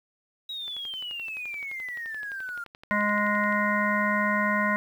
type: exponential sweep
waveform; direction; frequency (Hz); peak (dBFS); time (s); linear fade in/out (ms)
sine; down; 3853 to 1387; -32; 0.49-2.64; 5
type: click train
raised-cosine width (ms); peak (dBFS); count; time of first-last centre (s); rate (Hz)
0.3; -29; 34; 0.68-3.525; 11.6
type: harmonic tone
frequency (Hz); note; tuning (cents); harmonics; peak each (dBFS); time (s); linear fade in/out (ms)
207.7; G#3; 0; 1 / 3 / 5 / 7 / 9 / 10; -28 / -31 / -28 / -30 / -28 / -34; 2.91-4.76; 0
effects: 9-bit